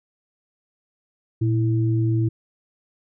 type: tone pair together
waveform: sine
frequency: 116.19 / 328.1 Hz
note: A#2 / E4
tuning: -5 / -8 cents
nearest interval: octave + tritone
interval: 1797 cents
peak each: -18 / -25 dBFS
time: 1.41-2.29 s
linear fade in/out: 10 ms
effects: none